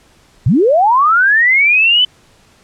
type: linear sweep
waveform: sine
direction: up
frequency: 92.5 to 3049 Hz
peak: -7 dBFS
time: 0.46-2.05 s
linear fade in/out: 5 ms
effects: pink hiss -49 dBFS RMS until 2.63 s + low-pass 9000 Hz 12 dB/octave